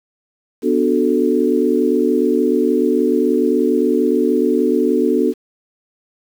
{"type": "chord", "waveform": "sine", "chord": "B minor seventh", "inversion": "none", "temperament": "equal", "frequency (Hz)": [246.9, 293.7, 370, 440], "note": ["B3", "D4", "F#4", "A4"], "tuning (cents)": [0, 0, 0, 0], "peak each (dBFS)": -18, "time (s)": [0.62, 5.34], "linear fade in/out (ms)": 50, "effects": ["7-bit"]}